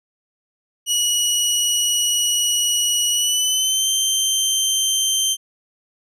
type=tone with pitch glide; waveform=20% pulse; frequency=2919 to 3129 Hz; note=F#7 to G7; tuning=-24 to -4 cents; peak=-11 dBFS; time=0.86-5.37 s; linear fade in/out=50 ms; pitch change=+120 cents; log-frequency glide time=3.12-3.89 s; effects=none